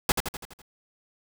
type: noise with echo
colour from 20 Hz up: pink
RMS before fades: -21 dBFS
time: 0.09-0.12 s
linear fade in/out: 2 ms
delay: 83 ms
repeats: 6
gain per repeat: -5 dB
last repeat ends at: 0.618 s
effects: none